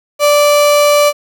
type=tone; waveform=35% pulse; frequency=585 Hz; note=D5; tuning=7 cents flat; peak=-5 dBFS; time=0.19-1.13 s; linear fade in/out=50 ms; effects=7-bit